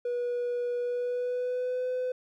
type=tone with pitch glide; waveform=triangle; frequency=485.7 to 505.2 Hz; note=B4 to B4; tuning=-29 to +39 cents; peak=-25 dBFS; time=0.05-2.12 s; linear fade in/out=5 ms; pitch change=+68 cents; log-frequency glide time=0.79-1.88 s; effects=tanh soft clip ceiling -23 dBFS